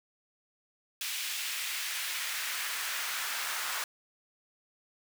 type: noise with high-pass filter sweep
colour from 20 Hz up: pink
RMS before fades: -35 dBFS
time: 1.01-3.84 s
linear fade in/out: 2 ms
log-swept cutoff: 2600 to 1200 Hz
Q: 1.3
effects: none